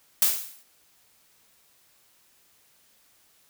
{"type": "noise with exponential decay", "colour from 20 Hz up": "blue", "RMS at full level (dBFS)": -17, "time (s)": [0.22, 0.63], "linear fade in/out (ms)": 2, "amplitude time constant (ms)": 87, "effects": ["white hiss -62 dBFS RMS until 3.49 s"]}